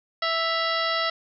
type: harmonic tone with a mistuned harmonic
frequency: 659.3 Hz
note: E5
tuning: in tune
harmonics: 1 / 2 / 3 / 4 / 5 / 6 / 7 / 8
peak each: -29 / -27 / -29 / -35 / -34 / -32 / -35 / -35 dBFS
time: 0.22-1.1 s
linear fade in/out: 5 ms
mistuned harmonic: 4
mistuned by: +110 cents
effects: none